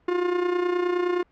45% pulse tone with amplitude modulation, 355.5 Hz, F4, 31 cents sharp, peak -19 dBFS, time 0.08-1.23 s, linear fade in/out 5 ms, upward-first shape sine, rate 29.6 Hz, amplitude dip 60%, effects pink hiss -63 dBFS RMS until 1.31 s + low-pass 2000 Hz 12 dB/octave

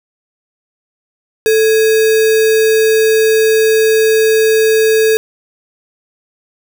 sine tone with sample-and-hold, 440 Hz, A4, in tune, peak -7 dBFS, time 1.46-5.17 s, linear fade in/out 0 ms, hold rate 2100 Hz, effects none

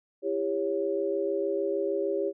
sine chord, C# diminished, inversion first, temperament just, 332.6 / 399.1 / 554.4 Hz, E4 / G4 / C#5, +16 / +31 / 0 cents, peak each -33 / -28 / -31 dBFS, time 0.22-2.33 s, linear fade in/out 50 ms, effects none

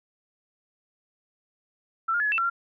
sine tone with pitch steps, 1336 / 1414 / 1708 / 1692 / 2667 / 1359 / 1381 Hz, E6 / F6 / G#6 / G#6 / E7 / F6 / F6, +23 / +21 / +48 / +32 / +20 / -48 / -20 cents, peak -22 dBFS, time 2.08-2.5 s, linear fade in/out 10 ms, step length 60 ms, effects none

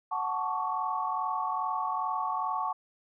sine chord, D major seventh, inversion first, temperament equal with one note detuned, 740 / 880 / 1108.7 / 1151.1 Hz, F#5 / A5 / C#6 / D6, 0 / 0 / 0 / -35 cents, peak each -35 / -33 / -32 / -38 dBFS, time 0.11-2.73 s, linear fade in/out 10 ms, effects none

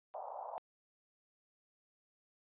pink band-pass noise, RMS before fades -45 dBFS, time 0.14-0.58 s, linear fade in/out 0 ms, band 610 to 950 Hz, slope 48 dB/octave, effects resampled to 8000 Hz

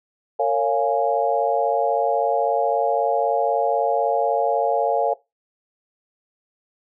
sine chord, Bb minor seventh, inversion none, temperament equal with one note detuned, 458.2 / 554.4 / 698.5 / 830.6 Hz, Bb4 / Db5 / F5 / Ab5, -30 / 0 / 0 / 0 cents, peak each -23 / -22 / -22 / -24 dBFS, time 0.39-5.14 s, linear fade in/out 10 ms, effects noise-tail reverb RT60 0.2 s tail -19 dB re dry

